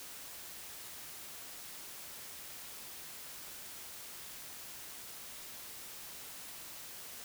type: silence
effects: white hiss -48 dBFS RMS until 7.24 s